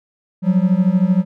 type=beating tone pair; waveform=triangle; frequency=178.1 / 191.1 Hz; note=F3 / G3; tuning=+34 / -44 cents; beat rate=13 Hz; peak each=-13 dBFS; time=0.42-1.25 s; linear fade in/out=50 ms; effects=none